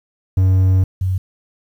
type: tone pair in turn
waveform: triangle / sine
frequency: 93.8 / 93.42 Hz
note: F#2 / F#2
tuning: +24 / +17 cents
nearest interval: unison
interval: 7 cents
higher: first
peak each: -8 / -15 dBFS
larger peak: first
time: 0.37-0.84 / 1.01-1.18 s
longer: first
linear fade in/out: 5 ms
effects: 8-bit